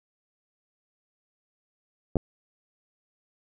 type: clicks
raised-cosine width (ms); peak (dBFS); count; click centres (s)
2; -11; 2; 2.157 / 2.168
effects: none